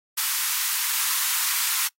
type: high-pass noise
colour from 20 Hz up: white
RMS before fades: -24 dBFS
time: 0.17-1.88 s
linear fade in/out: 10 ms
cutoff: 940 Hz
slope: 48 dB/octave
effects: noise-tail reverb RT60 0.1 s tail -22 dB re dry + AAC 48 kbps